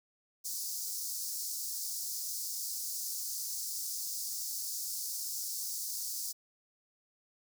pink high-pass noise, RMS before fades -38 dBFS, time 0.44-6.33 s, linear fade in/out 20 ms, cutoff 4800 Hz, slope 48 dB/octave, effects none

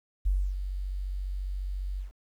sine tone with ADSR envelope, 47.26 Hz, F#1, 37 cents sharp, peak -21 dBFS, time 0.25-2.12 s, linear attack 16 ms, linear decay 280 ms, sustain -9 dB, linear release 130 ms, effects 10-bit

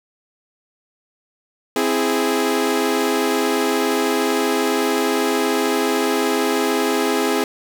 sawtooth chord, C augmented, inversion none, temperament equal, 261.6 / 329.6 / 415.3 Hz, C4 / E4 / G#4, 0 / 0 / 0 cents, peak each -18 / -19 / -16 dBFS, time 1.76-7.44 s, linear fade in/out 2 ms, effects none

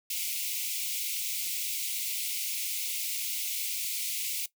white high-pass noise, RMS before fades -33 dBFS, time 0.1-4.46 s, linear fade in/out 5 ms, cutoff 2100 Hz, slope 96 dB/octave, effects noise-tail reverb RT60 0.1 s tail -17 dB re dry

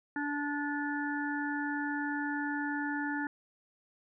harmonic tone, 290.5 Hz, D4, 19 cents flat, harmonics 1 / 3 / 5 / 6, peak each -34 / -39 / -39 / -38 dBFS, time 0.16-3.27 s, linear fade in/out 2 ms, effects none

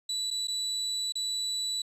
35% pulse tone with dropouts, 3951 Hz, B7, in tune, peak -27 dBFS, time 0.09-1.82 s, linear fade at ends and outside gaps 5 ms, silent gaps 0.305-0.31 / 0.473-0.481 / 1.123-1.154 s, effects resampled to 32000 Hz

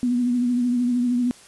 sine tone with vibrato, 244.7 Hz, B3, 16 cents flat, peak -18 dBFS, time 0.03-1.31 s, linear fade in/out 0 ms, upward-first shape triangle, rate 13 Hz, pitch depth 45 cents each way, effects white hiss -48 dBFS RMS until 1.47 s + resampled to 24000 Hz

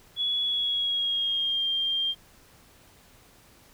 sine tone with pitch glide, 3382 to 3192 Hz, G#7 to G7, +31 to +31 cents, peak -24 dBFS, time 0.16-2.15 s, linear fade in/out 50 ms, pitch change -100 cents, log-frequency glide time 0.44-1.66 s, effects pink hiss -56 dBFS RMS until 3.73 s

